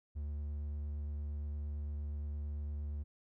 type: tone with vibrato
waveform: triangle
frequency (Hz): 73.42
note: D2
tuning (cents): 0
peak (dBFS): -35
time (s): 0.15-3.04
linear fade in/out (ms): 20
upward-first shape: triangle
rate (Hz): 8.7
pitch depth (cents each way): 14
effects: none